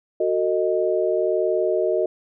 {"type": "chord", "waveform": "sine", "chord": "D# diminished", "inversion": "first", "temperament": "equal with one note detuned", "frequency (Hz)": [370, 451.3, 622.3], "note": ["F#4", "A4", "D#5"], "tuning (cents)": [0, 44, 0], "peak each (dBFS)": [-22, -24, -22], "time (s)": [0.2, 2.06], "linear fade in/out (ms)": 5, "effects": []}